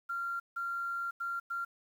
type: tone bursts at uneven times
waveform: sine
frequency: 1382 Hz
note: F6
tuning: 19 cents flat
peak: -33 dBFS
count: 4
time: 0.09-0.4 / 0.56-1.11 / 1.2-1.4 / 1.5-1.65 s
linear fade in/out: 10 ms
effects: 10-bit